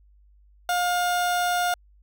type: tone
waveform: 30% pulse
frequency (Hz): 711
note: F5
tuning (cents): +31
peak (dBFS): -19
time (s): 0.69-1.74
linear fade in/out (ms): 2
effects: added 50 Hz sine -53 dBFS peak until 2.02 s